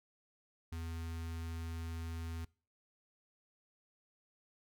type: tone with notch filter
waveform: square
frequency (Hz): 82.41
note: E2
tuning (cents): 0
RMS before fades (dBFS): -42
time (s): 0.72-2.45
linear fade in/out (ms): 5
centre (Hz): 560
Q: 1.2
effects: noise-tail reverb RT60 0.4 s tail -24 dB re dry